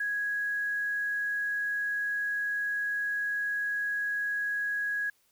sine tone with quantisation, 1661.2 Hz, G#6, in tune, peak -28 dBFS, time 0-5.1 s, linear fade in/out 5 ms, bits 9, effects white hiss -69 dBFS RMS until 5.31 s

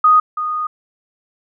sine tone pair in turn, 1244.5 / 1235.2 Hz, D#6 / D#6, 0 / -13 cents, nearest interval unison, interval 13 cents, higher first, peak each -7 / -18 dBFS, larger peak first, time 0.04-0.2 / 0.37-0.67 s, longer second, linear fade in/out 5 ms, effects none

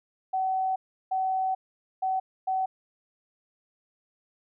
sine tone bursts at uneven times, 757 Hz, F#5, 39 cents sharp, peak -24 dBFS, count 4, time 0.33-0.76 / 1.11-1.55 / 2.02-2.2 / 2.47-2.66 s, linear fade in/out 10 ms, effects none

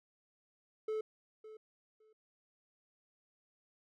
triangle tone with echo, 434.2 Hz, A4, 23 cents flat, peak -32 dBFS, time 0.88-1.01 s, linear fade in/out 5 ms, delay 560 ms, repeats 2, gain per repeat -15 dB, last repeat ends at 2.13 s, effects none

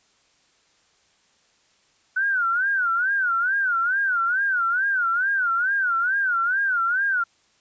sine tone with vibrato, 1480 Hz, F#6, in tune, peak -19 dBFS, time 2.16-7.24 s, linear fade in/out 10 ms, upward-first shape sine, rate 2.3 Hz, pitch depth 160 cents each way, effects white hiss -62 dBFS RMS until 7.6 s + resampled to 16000 Hz

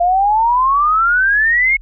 sine exponential sweep, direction up, 686 to 2200 Hz, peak -10 dBFS, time 0-1.77 s, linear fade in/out 10 ms, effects added 40 Hz sine -33 dBFS peak until 1.81 s

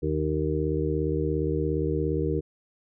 harmonic tone, 77.2 Hz, D#2, 13 cents flat, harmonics 1 / 2 / 4 / 5 / 6, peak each -30 / -30 / -30 / -30 / -30 dBFS, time 0.02-2.41 s, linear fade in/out 20 ms, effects none

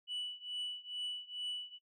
sine tone with tremolo, 2960 Hz, F#7, in tune, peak -33 dBFS, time 0.07-1.79 s, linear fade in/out 50 ms, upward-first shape triangle, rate 2.3 Hz, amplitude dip 95%, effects noise-tail reverb RT60 0.1 s tail -22 dB re dry + tanh soft clip ceiling -35 dBFS

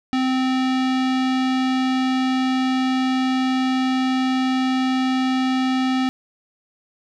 square tone with low-pass filter, 259.4 Hz, C4, 15 cents flat, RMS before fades -20 dBFS, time 0.13-6.09 s, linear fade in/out 0 ms, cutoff 4000 Hz, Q 1.2, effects none

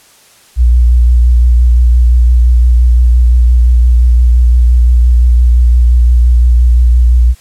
sine tone with vibrato, 60.1 Hz, B1, 46 cents flat, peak -3 dBFS, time 0.56-7.35 s, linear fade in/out 50 ms, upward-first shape sine, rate 5.8 Hz, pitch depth 31 cents each way, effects white hiss -43 dBFS RMS until 7.4 s + low-pass 11000 Hz 12 dB/octave

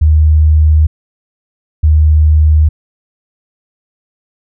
sine tone pair in turn, 77.2 / 76.91 Hz, D#2 / D#2, -13 / -20 cents, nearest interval unison, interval 7 cents, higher first, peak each -4 dBFS, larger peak neither, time 0.01-0.87 / 1.83-2.69 s, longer neither, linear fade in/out 10 ms, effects none

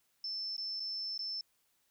sine tone with dropouts, 5300 Hz, E8, 9 cents sharp, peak -36 dBFS, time 0.24-1.41 s, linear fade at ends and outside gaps 2 ms, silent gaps 0.566-0.579 / 0.798-0.802 / 1.178-1.191 s, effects white hiss -75 dBFS RMS until 1.9 s

